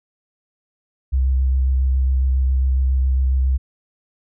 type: tone with vibrato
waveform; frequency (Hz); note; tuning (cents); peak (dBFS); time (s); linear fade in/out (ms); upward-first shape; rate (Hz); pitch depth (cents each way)
sine; 65.41; C2; 0; -14; 1.12-3.58; 20; square; 7.3; 15
effects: none